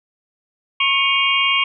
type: tone cluster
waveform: sine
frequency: 1088 / 2236 / 2475 / 2814 / 3210 Hz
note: C#6 / C#7 / D#7 / F7 / G7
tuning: -33 / +14 / -10 / +12 / +40 cents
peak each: -21 / -19 / -24 / -19 / -23 dBFS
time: 0.8-1.64 s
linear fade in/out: 5 ms
effects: none